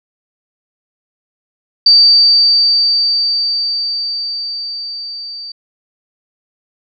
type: tone with level ramp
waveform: sine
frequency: 4630 Hz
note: D8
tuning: 25 cents flat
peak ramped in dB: -3 to -25 dBFS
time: 1.86-5.52 s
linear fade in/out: 5 ms
effects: none